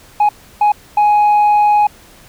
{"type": "tone bursts at uneven times", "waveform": "sine", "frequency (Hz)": 834, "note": "G#5", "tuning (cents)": 7, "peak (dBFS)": -5, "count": 3, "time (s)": [[0.2, 0.29], [0.61, 0.72], [0.97, 1.87]], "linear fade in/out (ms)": 5, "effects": ["tanh soft clip ceiling -7 dBFS", "pink hiss -43 dBFS RMS until 2.28 s"]}